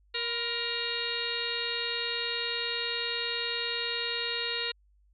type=harmonic tone with a mistuned harmonic; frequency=470 Hz; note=A#4; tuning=14 cents sharp; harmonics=1 / 2 / 3 / 4 / 5 / 6 / 7 / 8 / 9; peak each=-39 / -46 / -41 / -38 / -41 / -36 / -46 / -36 / -37 dBFS; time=0.14-4.72 s; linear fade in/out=10 ms; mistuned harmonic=2; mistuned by=+93 cents; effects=added 50 Hz sine -61 dBFS peak until 5.13 s